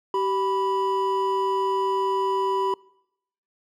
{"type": "tone pair together", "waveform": "triangle", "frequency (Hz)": [386.1, 987.8], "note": ["G4", "B5"], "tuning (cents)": [-26, 0], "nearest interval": "octave + major third", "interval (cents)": 1626, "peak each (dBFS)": -22, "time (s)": [0.14, 2.74], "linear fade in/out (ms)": 2, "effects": ["noise-tail reverb RT60 0.8 s tail -24 dB re dry"]}